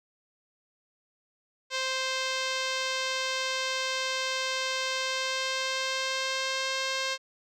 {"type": "tone with pitch glide", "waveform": "5% pulse", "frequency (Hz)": [523.3, 529.4], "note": ["C5", "C5"], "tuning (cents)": [0, 20], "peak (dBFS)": -16, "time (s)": [1.7, 7.18], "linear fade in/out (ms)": 50, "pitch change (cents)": 20, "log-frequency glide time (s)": [4.95, 6.75], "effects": ["low-pass 6000 Hz 12 dB/octave"]}